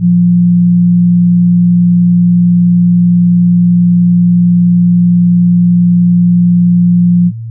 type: tone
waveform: sine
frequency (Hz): 175.5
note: F3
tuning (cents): +9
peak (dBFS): -4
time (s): 0-7.32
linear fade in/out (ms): 50
effects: added 114 Hz sine -19 dBFS peak until 7.5 s